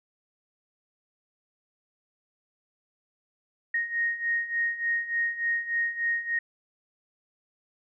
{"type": "beating tone pair", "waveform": "sine", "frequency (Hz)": [1863, 1866.4], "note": ["A#6", "A#6"], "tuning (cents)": [-2, 2], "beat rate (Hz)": 3.4, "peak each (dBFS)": [-31, -27], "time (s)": [3.74, 6.39], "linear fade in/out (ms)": 5, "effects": []}